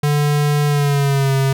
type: tone with pitch glide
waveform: square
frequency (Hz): 146.83 to 135.42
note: D3 to C#3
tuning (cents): 0 to -40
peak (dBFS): -14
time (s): 0.03-1.53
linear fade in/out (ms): 5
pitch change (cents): -140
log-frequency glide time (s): 0.67-1.33
effects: none